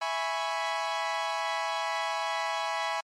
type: chord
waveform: sawtooth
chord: C# minor seventh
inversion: first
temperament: equal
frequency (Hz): 659.3 / 830.6 / 987.8 / 1108.7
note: E5 / G#5 / B5 / C#6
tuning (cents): 0 / 0 / 0 / 0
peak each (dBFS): -31 / -29 / -30 / -32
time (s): 0.01-3.01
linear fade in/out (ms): 10
effects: low-pass 5000 Hz 12 dB/octave + MP3 64 kbps